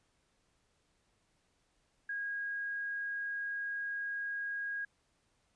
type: tone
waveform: sine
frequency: 1638 Hz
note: G#6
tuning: 24 cents flat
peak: -35 dBFS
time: 2.09-4.85 s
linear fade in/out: 5 ms
effects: pink hiss -75 dBFS RMS until 5.55 s + resampled to 22050 Hz